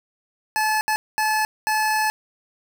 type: tone bursts at uneven times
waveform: 25% pulse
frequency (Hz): 863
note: A5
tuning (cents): -34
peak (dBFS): -15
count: 4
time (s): 0.56-0.81 / 0.88-0.96 / 1.18-1.45 / 1.67-2.1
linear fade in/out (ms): 0
effects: none